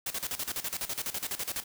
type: noise with tremolo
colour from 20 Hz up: white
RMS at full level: -33 dBFS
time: 0.06-1.64 s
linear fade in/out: 5 ms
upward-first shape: square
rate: 12 Hz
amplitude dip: 80%
effects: none